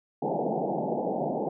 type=band-pass noise; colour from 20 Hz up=white; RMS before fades=-29 dBFS; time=0.22-1.49 s; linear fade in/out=5 ms; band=140 to 850 Hz; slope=96 dB/octave; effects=none